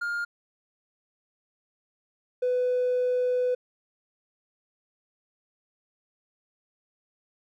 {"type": "tone pair in turn", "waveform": "triangle", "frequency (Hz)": [1411, 498.9], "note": ["F6", "B4"], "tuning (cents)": [17, 17], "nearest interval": "octave + tritone", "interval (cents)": 1800, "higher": "first", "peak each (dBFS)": [-25, -19], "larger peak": "second", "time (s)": [[0.01, 0.25], [2.42, 3.55]], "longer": "second", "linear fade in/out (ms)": 10, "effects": ["tanh soft clip ceiling -19 dBFS"]}